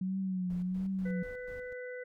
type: tone with vibrato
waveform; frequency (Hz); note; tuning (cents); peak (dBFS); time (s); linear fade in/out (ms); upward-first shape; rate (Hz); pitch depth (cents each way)
sine; 185; F#3; 0; -31; 0.01-1.23; 5; triangle; 1.4; 72
type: noise with tremolo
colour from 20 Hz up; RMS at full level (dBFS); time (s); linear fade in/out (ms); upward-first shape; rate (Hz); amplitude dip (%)
brown; -50; 0.5-1.73; 2; square; 4.1; 80
type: harmonic tone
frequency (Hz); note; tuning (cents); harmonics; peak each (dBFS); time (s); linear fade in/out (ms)
498.6; B4; +16; 1 / 3 / 4; -40 / -48 / -48; 1.05-2.04; 10
effects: none